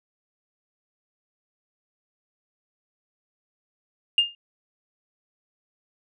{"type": "tone with exponential decay", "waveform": "sine", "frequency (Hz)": 2819, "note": "F7", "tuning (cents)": 16, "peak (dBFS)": -11, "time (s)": [4.18, 4.35], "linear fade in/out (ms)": 2, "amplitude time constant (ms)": 36, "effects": ["tanh soft clip ceiling -9 dBFS"]}